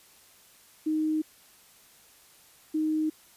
sine tone pair in turn, 311.1 / 311.1 Hz, D#4 / D#4, 0 / 0 cents, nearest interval unison, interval 0 cents, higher neither, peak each -24 dBFS, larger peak neither, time 0.86-1.22 / 2.74-3.1 s, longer neither, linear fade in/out 10 ms, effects white hiss -57 dBFS RMS until 3.36 s + resampled to 32000 Hz

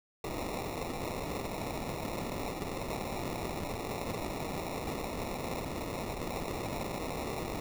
white noise with sample-and-hold, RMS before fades -37 dBFS, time 0.24-7.6 s, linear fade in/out 2 ms, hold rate 1575 Hz, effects none

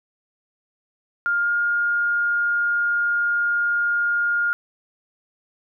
sine tone with pitch glide, 1406 to 1416.6 Hz, F6 to F6, +11 to +24 cents, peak -18 dBFS, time 1.26-4.53 s, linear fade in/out 0 ms, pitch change +13 cents, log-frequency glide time 1.41-1.49 s, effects none

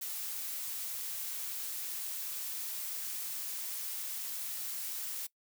blue noise, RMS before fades -39 dBFS, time 0.01-5.27 s, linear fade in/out 10 ms, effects noise-tail reverb RT60 0.1 s tail -20 dB re dry

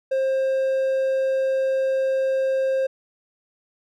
triangle tone, 531 Hz, C5, 25 cents sharp, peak -17 dBFS, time 0.11-2.87 s, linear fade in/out 10 ms, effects none

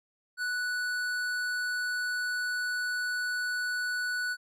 triangle tone with tanh clipping, 1480 Hz, F#6, in tune, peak -31 dBFS, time 0.37-4.37 s, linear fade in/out 50 ms, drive 18 dB, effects none

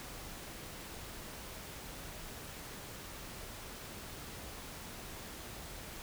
silence, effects pink hiss -47 dBFS RMS until 6.02 s

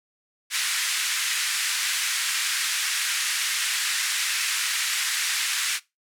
pink band-pass noise, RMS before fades -26 dBFS, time 0.5-5.8 s, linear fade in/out 50 ms, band 1600 to 11000 Hz, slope 24 dB/octave, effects noise-tail reverb RT60 0.2 s tail -19 dB re dry

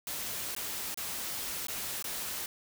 white noise with dropouts, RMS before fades -37 dBFS, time 0.07-2.46 s, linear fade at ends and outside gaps 1 ms, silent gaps 0.55-0.564 / 0.944-0.974 / 1.669-1.683 / 2.025-2.042 s, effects none

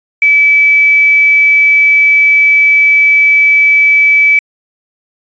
sine tone with quantisation, 2300 Hz, D7, 37 cents flat, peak -4 dBFS, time 0.22-4.39 s, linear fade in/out 2 ms, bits 5, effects resampled to 16000 Hz

